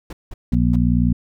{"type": "noise bursts", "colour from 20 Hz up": "brown", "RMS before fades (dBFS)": -31, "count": 4, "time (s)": [0.1, 0.76], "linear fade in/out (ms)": 5, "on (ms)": 30, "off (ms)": 180}
{"type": "harmonic tone", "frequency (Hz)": 60, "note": "B1", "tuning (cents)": -49, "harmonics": [1, 2, 3, 4], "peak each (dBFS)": [-19, -20, -19, -19], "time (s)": [0.52, 1.13], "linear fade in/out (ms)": 5}
{"effects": []}